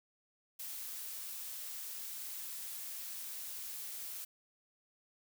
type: noise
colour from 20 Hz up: blue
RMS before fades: -44 dBFS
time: 0.59-4.25 s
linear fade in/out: 10 ms
effects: none